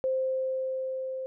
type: tone with level ramp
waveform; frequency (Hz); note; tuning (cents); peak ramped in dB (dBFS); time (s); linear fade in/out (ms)
sine; 523; C5; -1; -24 to -32; 0.04-1.26; 0
effects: none